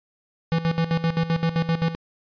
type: tone with tremolo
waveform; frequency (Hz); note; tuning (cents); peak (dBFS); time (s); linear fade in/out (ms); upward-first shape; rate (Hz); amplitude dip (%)
square; 165.2; E3; +4; -19; 0.52-1.95; 0; square; 7.7; 75
effects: resampled to 11025 Hz